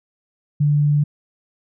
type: tone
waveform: sine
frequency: 146.83 Hz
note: D3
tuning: in tune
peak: -13 dBFS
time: 0.6-1.04 s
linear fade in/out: 10 ms
effects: none